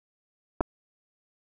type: clicks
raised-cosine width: 1 ms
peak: -11 dBFS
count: 2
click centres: 0.607 / 0.61 s
effects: none